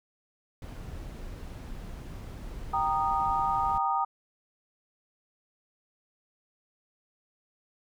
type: noise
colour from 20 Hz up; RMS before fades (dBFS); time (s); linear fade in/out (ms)
brown; -40; 0.62-3.78; 2
type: chord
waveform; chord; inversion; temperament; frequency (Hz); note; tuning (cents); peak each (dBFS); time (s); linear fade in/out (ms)
sine; Eb major; first; equal with one note detuned; 784 / 932.3 / 1235.2; G5 / Bb5 / Eb6; 0 / 0 / -13; -29; 2.73-4.05; 10
effects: none